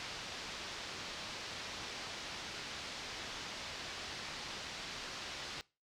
white low-pass noise, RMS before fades -45 dBFS, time 0-5.61 s, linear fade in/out 0 ms, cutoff 5200 Hz, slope 24 dB/octave, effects noise-tail reverb RT60 0.3 s tail -22 dB re dry

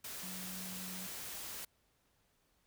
sine tone in noise, 185 Hz, F#3, in tune, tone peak -47 dBFS, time 0.23-1.07 s, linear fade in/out 5 ms, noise white, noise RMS -45 dBFS, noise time 0.04-1.65 s, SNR -5 dB, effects pink hiss -75 dBFS RMS until 2.66 s

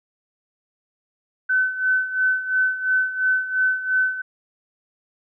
sine tone with tremolo, 1517 Hz, F#6, 43 cents sharp, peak -15 dBFS, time 1.49-4.22 s, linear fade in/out 10 ms, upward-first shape sine, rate 2.9 Hz, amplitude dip 75%, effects none

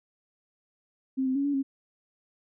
sine tone with pitch steps, 264.3 / 260 / 278.9 / 285.2 / 271.6 Hz, C4 / C4 / C#4 / C#4 / C#4, +18 / -11 / +11 / +49 / -35 cents, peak -24 dBFS, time 1.17-1.63 s, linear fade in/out 20 ms, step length 92 ms, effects none

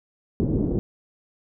white low-pass noise, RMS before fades -23 dBFS, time 0.4-0.79 s, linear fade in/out 0 ms, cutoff 350 Hz, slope 24 dB/octave, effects none

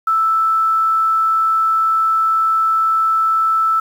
sine tone with quantisation, 1319 Hz, E6, 1 cent sharp, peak -12 dBFS, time 0.07-3.8 s, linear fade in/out 5 ms, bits 7, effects none

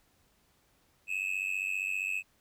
triangle tone with amplitude modulation, 2581 Hz, E7, 37 cents flat, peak -25 dBFS, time 1.07-2.23 s, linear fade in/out 50 ms, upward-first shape sine, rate 95.1 Hz, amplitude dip 95%, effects pink hiss -69 dBFS RMS until 2.4 s

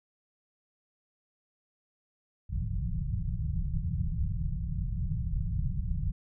pink low-pass noise, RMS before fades -31 dBFS, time 2.49-6.12 s, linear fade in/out 10 ms, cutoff 180 Hz, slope 96 dB/octave, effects none

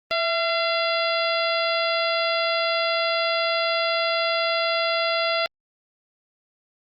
harmonic tone with a mistuned harmonic, 684 Hz, F5, 36 cents flat, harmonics 1 / 2 / 3 / 4 / 5 / 6 / 7, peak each -24 / -27 / -29 / -30 / -31 / -32 / -32 dBFS, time 0.11-5.46 s, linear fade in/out 0 ms, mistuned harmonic 1, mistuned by -57 cents, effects Opus 32 kbps

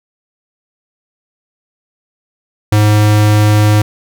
square tone, 105.5 Hz, G#2, 28 cents sharp, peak -7 dBFS, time 2.72-3.82 s, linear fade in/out 5 ms, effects none

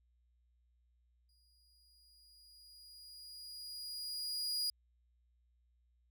40% pulse tone with exponential growth, 4883 Hz, D#8, 33 cents flat, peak -32 dBFS, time 1.29-4.7 s, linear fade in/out 2 ms, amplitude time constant 740 ms, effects added 60 Hz sine -70 dBFS peak until 6.1 s

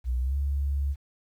sine tone with pitch glide, 61.74 to 70.11 Hz, B1 to C#2, 0 to +20 cents, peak -24 dBFS, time 0.04-0.96 s, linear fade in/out 50 ms, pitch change +220 cents, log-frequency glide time 0.19-0.36 s, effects 10-bit

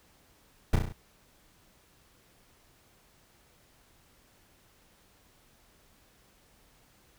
brown noise with echo, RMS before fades -21 dBFS, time 0.73-0.76 s, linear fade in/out 5 ms, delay 33 ms, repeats 5, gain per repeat -4 dB, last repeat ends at 0.925 s, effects pink hiss -63 dBFS RMS until 7.18 s

